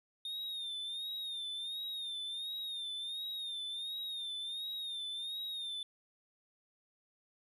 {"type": "tone with vibrato", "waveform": "triangle", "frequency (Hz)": 3661, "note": "A#7", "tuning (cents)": -32, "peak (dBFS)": -37, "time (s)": [0.25, 5.83], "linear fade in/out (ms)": 2, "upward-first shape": "sine", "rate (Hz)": 1.4, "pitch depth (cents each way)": 75, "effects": []}